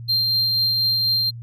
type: tone with tremolo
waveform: triangle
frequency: 4174 Hz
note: C8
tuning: 5 cents flat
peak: -15 dBFS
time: 0.08-1.31 s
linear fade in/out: 20 ms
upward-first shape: triangle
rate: 4.1 Hz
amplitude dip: 25%
effects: added 117 Hz sine -32 dBFS peak until 1.42 s